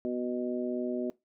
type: harmonic tone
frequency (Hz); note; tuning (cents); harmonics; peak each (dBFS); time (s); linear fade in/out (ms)
123.47; B2; 0; 2 / 3 / 4 / 5; -33 / -33 / -43 / -37; 0.05-1.1; 0
effects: noise-tail reverb RT60 0.2 s tail -21 dB re dry